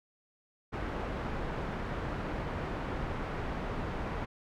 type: low-pass noise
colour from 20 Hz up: pink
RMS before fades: -36 dBFS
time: 0.72-4.26 s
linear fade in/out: 20 ms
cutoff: 1600 Hz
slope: 12 dB/octave
effects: none